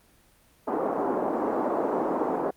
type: band-pass noise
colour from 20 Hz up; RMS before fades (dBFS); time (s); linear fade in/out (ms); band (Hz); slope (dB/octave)
pink; -27; 0.67-2.51; 10; 270 to 1000; 24
effects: pink hiss -60 dBFS RMS until 2.56 s + Opus 24 kbps